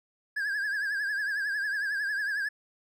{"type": "tone with vibrato", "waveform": "triangle", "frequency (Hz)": 1650, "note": "G#6", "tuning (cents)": -12, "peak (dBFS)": -26, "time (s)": [0.36, 2.49], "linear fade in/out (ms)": 10, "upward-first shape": "triangle", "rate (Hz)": 11, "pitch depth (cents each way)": 100, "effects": []}